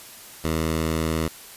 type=tone; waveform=10% pulse; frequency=80.1 Hz; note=E2; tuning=49 cents flat; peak=-14 dBFS; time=0.44-1.28 s; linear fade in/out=5 ms; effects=white hiss -43 dBFS RMS until 1.56 s + resampled to 32000 Hz